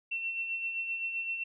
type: tone with tremolo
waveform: sine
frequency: 2704 Hz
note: E7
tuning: 43 cents sharp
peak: -30 dBFS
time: 0.11-1.44 s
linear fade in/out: 10 ms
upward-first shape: sine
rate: 7.7 Hz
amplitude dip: 45%
effects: none